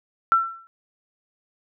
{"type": "tone with exponential decay", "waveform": "sine", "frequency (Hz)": 1346, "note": "E6", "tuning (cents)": 36, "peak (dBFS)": -11, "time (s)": [0.32, 0.67], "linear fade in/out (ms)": 0, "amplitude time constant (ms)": 75, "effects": []}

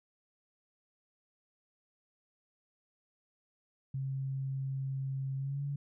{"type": "tone with pitch glide", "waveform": "sine", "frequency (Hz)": [134.7, 141.81], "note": ["C#3", "C#3"], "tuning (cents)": [-49, 40], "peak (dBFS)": -33, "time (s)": [3.94, 5.76], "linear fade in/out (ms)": 5, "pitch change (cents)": 89, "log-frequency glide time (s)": [5.37, 5.63], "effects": []}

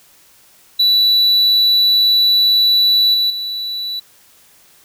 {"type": "tone with level steps", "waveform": "triangle", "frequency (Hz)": 3951, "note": "B7", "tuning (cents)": 0, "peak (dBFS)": [-8, -11, -19], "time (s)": [0.79, 4], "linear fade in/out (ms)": 10, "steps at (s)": [3.14, 3.3], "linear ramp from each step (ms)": 2, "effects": ["white hiss -49 dBFS RMS until 4.84 s"]}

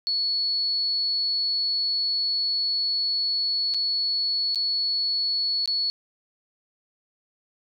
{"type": "tone with dropouts", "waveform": "sine", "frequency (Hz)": 4400, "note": "C#8", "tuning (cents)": -14, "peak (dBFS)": -22, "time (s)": [0.07, 5.9], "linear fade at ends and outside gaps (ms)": 0, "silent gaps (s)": [[3.739, 3.745], [4.547, 4.557], [5.658, 5.676]], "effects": []}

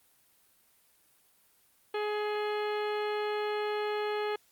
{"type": "harmonic tone", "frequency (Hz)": 420, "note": "G#4", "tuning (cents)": 19, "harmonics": [1, 2, 3, 4, 5, 6, 7, 8, 10], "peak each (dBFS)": [-31, -37, -41, -43, -45, -47, -48, -49, -51], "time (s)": [1.94, 4.36], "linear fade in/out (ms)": 5, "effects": ["white hiss -66 dBFS RMS until 4.51 s", "Opus 32 kbps"]}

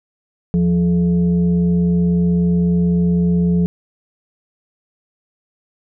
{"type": "tone with frequency modulation", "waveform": "sine", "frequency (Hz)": 174.61, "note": "F3", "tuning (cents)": 0, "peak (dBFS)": -12, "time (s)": [0.54, 3.66], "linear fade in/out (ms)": 0, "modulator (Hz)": 253, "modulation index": 0.46, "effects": []}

